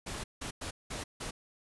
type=noise bursts at uneven times; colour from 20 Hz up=pink; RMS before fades=-39 dBFS; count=5; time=0.06-0.24 / 0.41-0.51 / 0.61-0.71 / 0.9-1.04 / 1.2-1.31 s; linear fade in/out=10 ms; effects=resampled to 24000 Hz